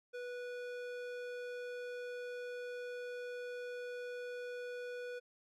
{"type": "tone with band-pass filter", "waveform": "square", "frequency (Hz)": 490.8, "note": "B4", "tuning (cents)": -11, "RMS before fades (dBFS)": -44, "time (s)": [0.13, 5.2], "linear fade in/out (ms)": 20, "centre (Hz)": 1000, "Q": 0.58, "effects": []}